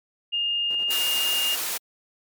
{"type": "tone", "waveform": "sine", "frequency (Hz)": 2828, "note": "F7", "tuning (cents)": 21, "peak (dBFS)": -22, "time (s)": [0.32, 1.56], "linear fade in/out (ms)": 20}
{"type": "noise with tremolo", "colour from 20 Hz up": "brown", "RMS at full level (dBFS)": -34, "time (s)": [0.7, 1.72], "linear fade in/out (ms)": 5, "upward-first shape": "square", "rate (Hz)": 11, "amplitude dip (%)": 70}
{"type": "noise", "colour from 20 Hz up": "white", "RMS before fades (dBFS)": -28, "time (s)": [0.9, 1.78], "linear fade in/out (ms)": 10}
{"effects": ["high-pass 400 Hz 12 dB/octave", "MP3 96 kbps"]}